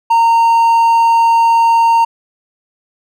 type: tone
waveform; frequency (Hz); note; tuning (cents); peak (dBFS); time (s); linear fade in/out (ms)
triangle; 921; A#5; -21; -5; 0.1-2.05; 10
effects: none